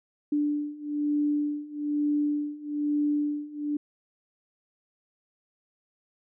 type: beating tone pair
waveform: sine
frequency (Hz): 293.7 / 294.8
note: D4 / D4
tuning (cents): 0 / +7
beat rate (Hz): 1.1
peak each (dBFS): -29 / -27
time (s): 0.32-3.77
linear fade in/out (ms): 5
effects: none